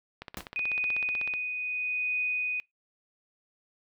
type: click train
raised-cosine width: 0.3 ms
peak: -23 dBFS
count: 19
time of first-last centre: 0.22-1.338 s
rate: 16.1 Hz
type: noise with exponential decay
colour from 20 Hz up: pink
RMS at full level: -35 dBFS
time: 0.37-0.49 s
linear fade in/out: 0 ms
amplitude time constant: 26 ms
type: tone with tremolo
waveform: sine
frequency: 2489 Hz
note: D#7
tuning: in tune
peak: -26 dBFS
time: 0.56-2.6 s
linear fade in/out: 0 ms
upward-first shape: triangle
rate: 0.76 Hz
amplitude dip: 45%
effects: noise-tail reverb RT60 0.2 s tail -26 dB re dry